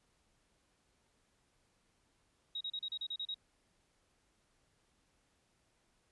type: tone bursts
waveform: sine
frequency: 3800 Hz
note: A#7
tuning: 33 cents sharp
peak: -37 dBFS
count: 9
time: 2.55-3.344 s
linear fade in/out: 5 ms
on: 58 ms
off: 34 ms
effects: pink hiss -75 dBFS RMS until 6.11 s + resampled to 24000 Hz